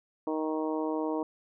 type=harmonic tone; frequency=156.4 Hz; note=D#3; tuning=9 cents sharp; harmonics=2 / 3 / 4 / 5 / 6 / 7; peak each=-31 / -34 / -37 / -42 / -38 / -44 dBFS; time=0.27-1.23 s; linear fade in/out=2 ms; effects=none